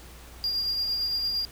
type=tone with tremolo; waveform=triangle; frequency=4807 Hz; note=D8; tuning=39 cents sharp; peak=-23 dBFS; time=0.44-1.45 s; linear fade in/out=0 ms; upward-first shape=sine; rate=8.8 Hz; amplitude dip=30%; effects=added 60 Hz sine -46 dBFS peak until 1.51 s + pink hiss -49 dBFS RMS until 1.51 s